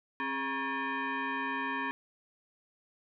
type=tone with frequency modulation; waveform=sine; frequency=415.3 Hz; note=G#4; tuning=in tune; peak=-31 dBFS; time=0.2-1.91 s; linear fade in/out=0 ms; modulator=684 Hz; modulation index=2.8; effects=none